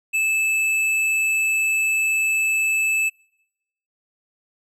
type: tone with hard clipping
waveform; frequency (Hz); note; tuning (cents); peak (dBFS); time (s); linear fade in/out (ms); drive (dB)
sine; 2621; E7; -11; -19; 0.13-3.1; 20; 13
effects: noise-tail reverb RT60 0.9 s tail -26 dB re dry + low-pass 12000 Hz 12 dB/octave